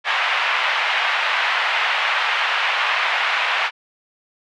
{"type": "band-pass noise", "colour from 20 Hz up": "white", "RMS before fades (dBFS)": -20, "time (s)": [0.04, 3.71], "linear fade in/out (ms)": 50, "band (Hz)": [740, 2800], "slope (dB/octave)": 24, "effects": []}